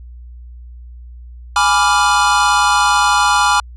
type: chord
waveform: square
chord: G# diminished seventh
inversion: none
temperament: equal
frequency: 830.6 / 987.8 / 1174.7 / 1396.9 Hz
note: G#5 / B5 / D6 / F6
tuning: 0 / 0 / 0 / 0 cents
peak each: -17 dBFS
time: 1.56-3.6 s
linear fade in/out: 2 ms
effects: added 60 Hz sine -32 dBFS peak until 3.76 s + resampled to 22050 Hz